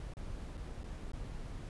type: noise with dropouts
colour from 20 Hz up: brown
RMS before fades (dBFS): -43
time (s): 0-1.69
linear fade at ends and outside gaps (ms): 1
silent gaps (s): 0.137-0.169 / 0.571-0.576 / 0.834-0.841 / 1.118-1.133
effects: resampled to 24000 Hz